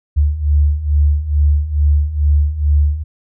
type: beating tone pair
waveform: sine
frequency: 72.1 / 74.4 Hz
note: D2 / D2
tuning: -31 / +23 cents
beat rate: 2.3 Hz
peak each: -16 / -12 dBFS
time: 0.16-3.04 s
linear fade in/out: 20 ms
effects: none